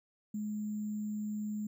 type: tone with sample-and-hold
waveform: sine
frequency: 210.9 Hz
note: G#3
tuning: 27 cents sharp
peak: -34 dBFS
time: 0.34-1.67 s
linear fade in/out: 5 ms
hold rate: 7350 Hz
effects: none